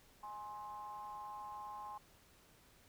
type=ring-modulated tone; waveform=triangle; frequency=111.4 Hz; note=A2; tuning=22 cents sharp; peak=-40 dBFS; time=0.23-1.98 s; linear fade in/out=5 ms; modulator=944 Hz; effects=pink hiss -66 dBFS RMS until 2.88 s